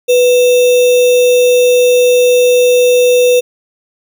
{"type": "tone with sample-and-hold", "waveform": "sine", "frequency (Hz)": 493.9, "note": "B4", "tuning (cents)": 0, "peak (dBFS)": -5, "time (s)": [0.08, 3.41], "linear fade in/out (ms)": 20, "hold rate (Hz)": 3150, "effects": []}